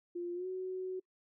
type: tone with pitch glide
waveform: sine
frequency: 349.2 to 372.1 Hz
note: F4 to F#4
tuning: 0 to +10 cents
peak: -36 dBFS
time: 0.15-1 s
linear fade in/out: 10 ms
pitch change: +110 cents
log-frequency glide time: 0.34-0.47 s
effects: noise-tail reverb RT60 0.1 s tail -26 dB re dry